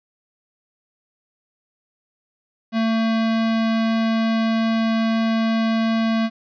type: tone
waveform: square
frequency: 224.8 Hz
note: A3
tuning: 37 cents sharp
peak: -18 dBFS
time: 2.72-6.3 s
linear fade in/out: 50 ms
effects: resampled to 11025 Hz + 9-bit